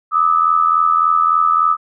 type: tone pair together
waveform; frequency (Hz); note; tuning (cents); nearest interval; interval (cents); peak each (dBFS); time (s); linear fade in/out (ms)
sine; 1200 / 1283.5; D6 / E6; +37 / -47; minor second; 116; -14 / -13; 0.11-1.77; 50
effects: none